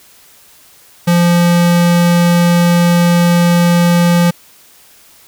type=tone; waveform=square; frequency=173.2 Hz; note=F3; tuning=14 cents flat; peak=-8 dBFS; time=1.07-4.31 s; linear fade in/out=10 ms; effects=white hiss -44 dBFS RMS until 5.27 s